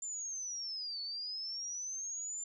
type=linear two-way sweep; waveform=sine; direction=down then up; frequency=7230 to 4422 to 7220 Hz; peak=-38 dBFS; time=0.02-2.44 s; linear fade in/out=5 ms; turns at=1.01 s; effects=none